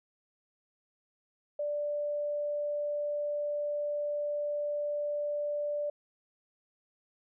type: tone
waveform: sine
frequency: 587.3 Hz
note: D5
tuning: in tune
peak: -30 dBFS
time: 1.59-5.9 s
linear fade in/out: 5 ms
effects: none